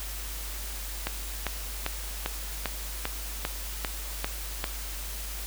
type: click train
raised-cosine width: 0.3 ms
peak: -12 dBFS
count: 10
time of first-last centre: 1.07-4.641 s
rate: 2.52 Hz
effects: added 50 Hz sine -36 dBFS peak until 5.46 s + white hiss -39 dBFS RMS until 5.46 s